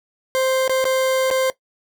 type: tone with dropouts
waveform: 40% pulse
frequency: 523.3 Hz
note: C5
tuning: in tune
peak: -16 dBFS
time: 0.35-1.5 s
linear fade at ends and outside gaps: 0 ms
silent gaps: 0.678-0.695 / 0.842-0.853 / 1.303-1.311 s
effects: noise-tail reverb RT60 0.1 s tail -17 dB re dry